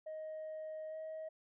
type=tone with pitch glide; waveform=sine; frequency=626 to 632.9 Hz; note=D#5 to D#5; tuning=+10 to +29 cents; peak=-40 dBFS; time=0.06-1.29 s; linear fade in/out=10 ms; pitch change=+19 cents; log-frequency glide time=0.89-0.96 s; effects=tanh soft clip ceiling -40 dBFS